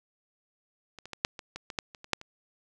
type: clicks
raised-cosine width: 0.2 ms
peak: -27 / -26 / -20 / -7 / -23 / -21 / -21 / -12 / -28 / -28 / -7 / -27 dBFS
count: 12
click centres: 0.987 / 1.056 / 1.133 / 1.249 / 1.392 / 1.56 / 1.702 / 1.788 / 1.948 / 2.044 / 2.133 / 2.214 s
effects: none